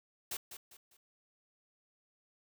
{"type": "noise with echo", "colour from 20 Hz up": "white", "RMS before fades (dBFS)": -39, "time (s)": [0.31, 0.37], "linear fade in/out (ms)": 5, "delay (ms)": 200, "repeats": 3, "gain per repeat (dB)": -9, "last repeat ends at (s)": 0.97, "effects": []}